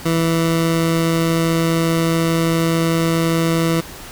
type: tone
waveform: 20% pulse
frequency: 164.81 Hz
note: E3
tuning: in tune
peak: -10 dBFS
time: 0.05-3.81 s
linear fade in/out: 10 ms
effects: pink hiss -35 dBFS RMS until 4.11 s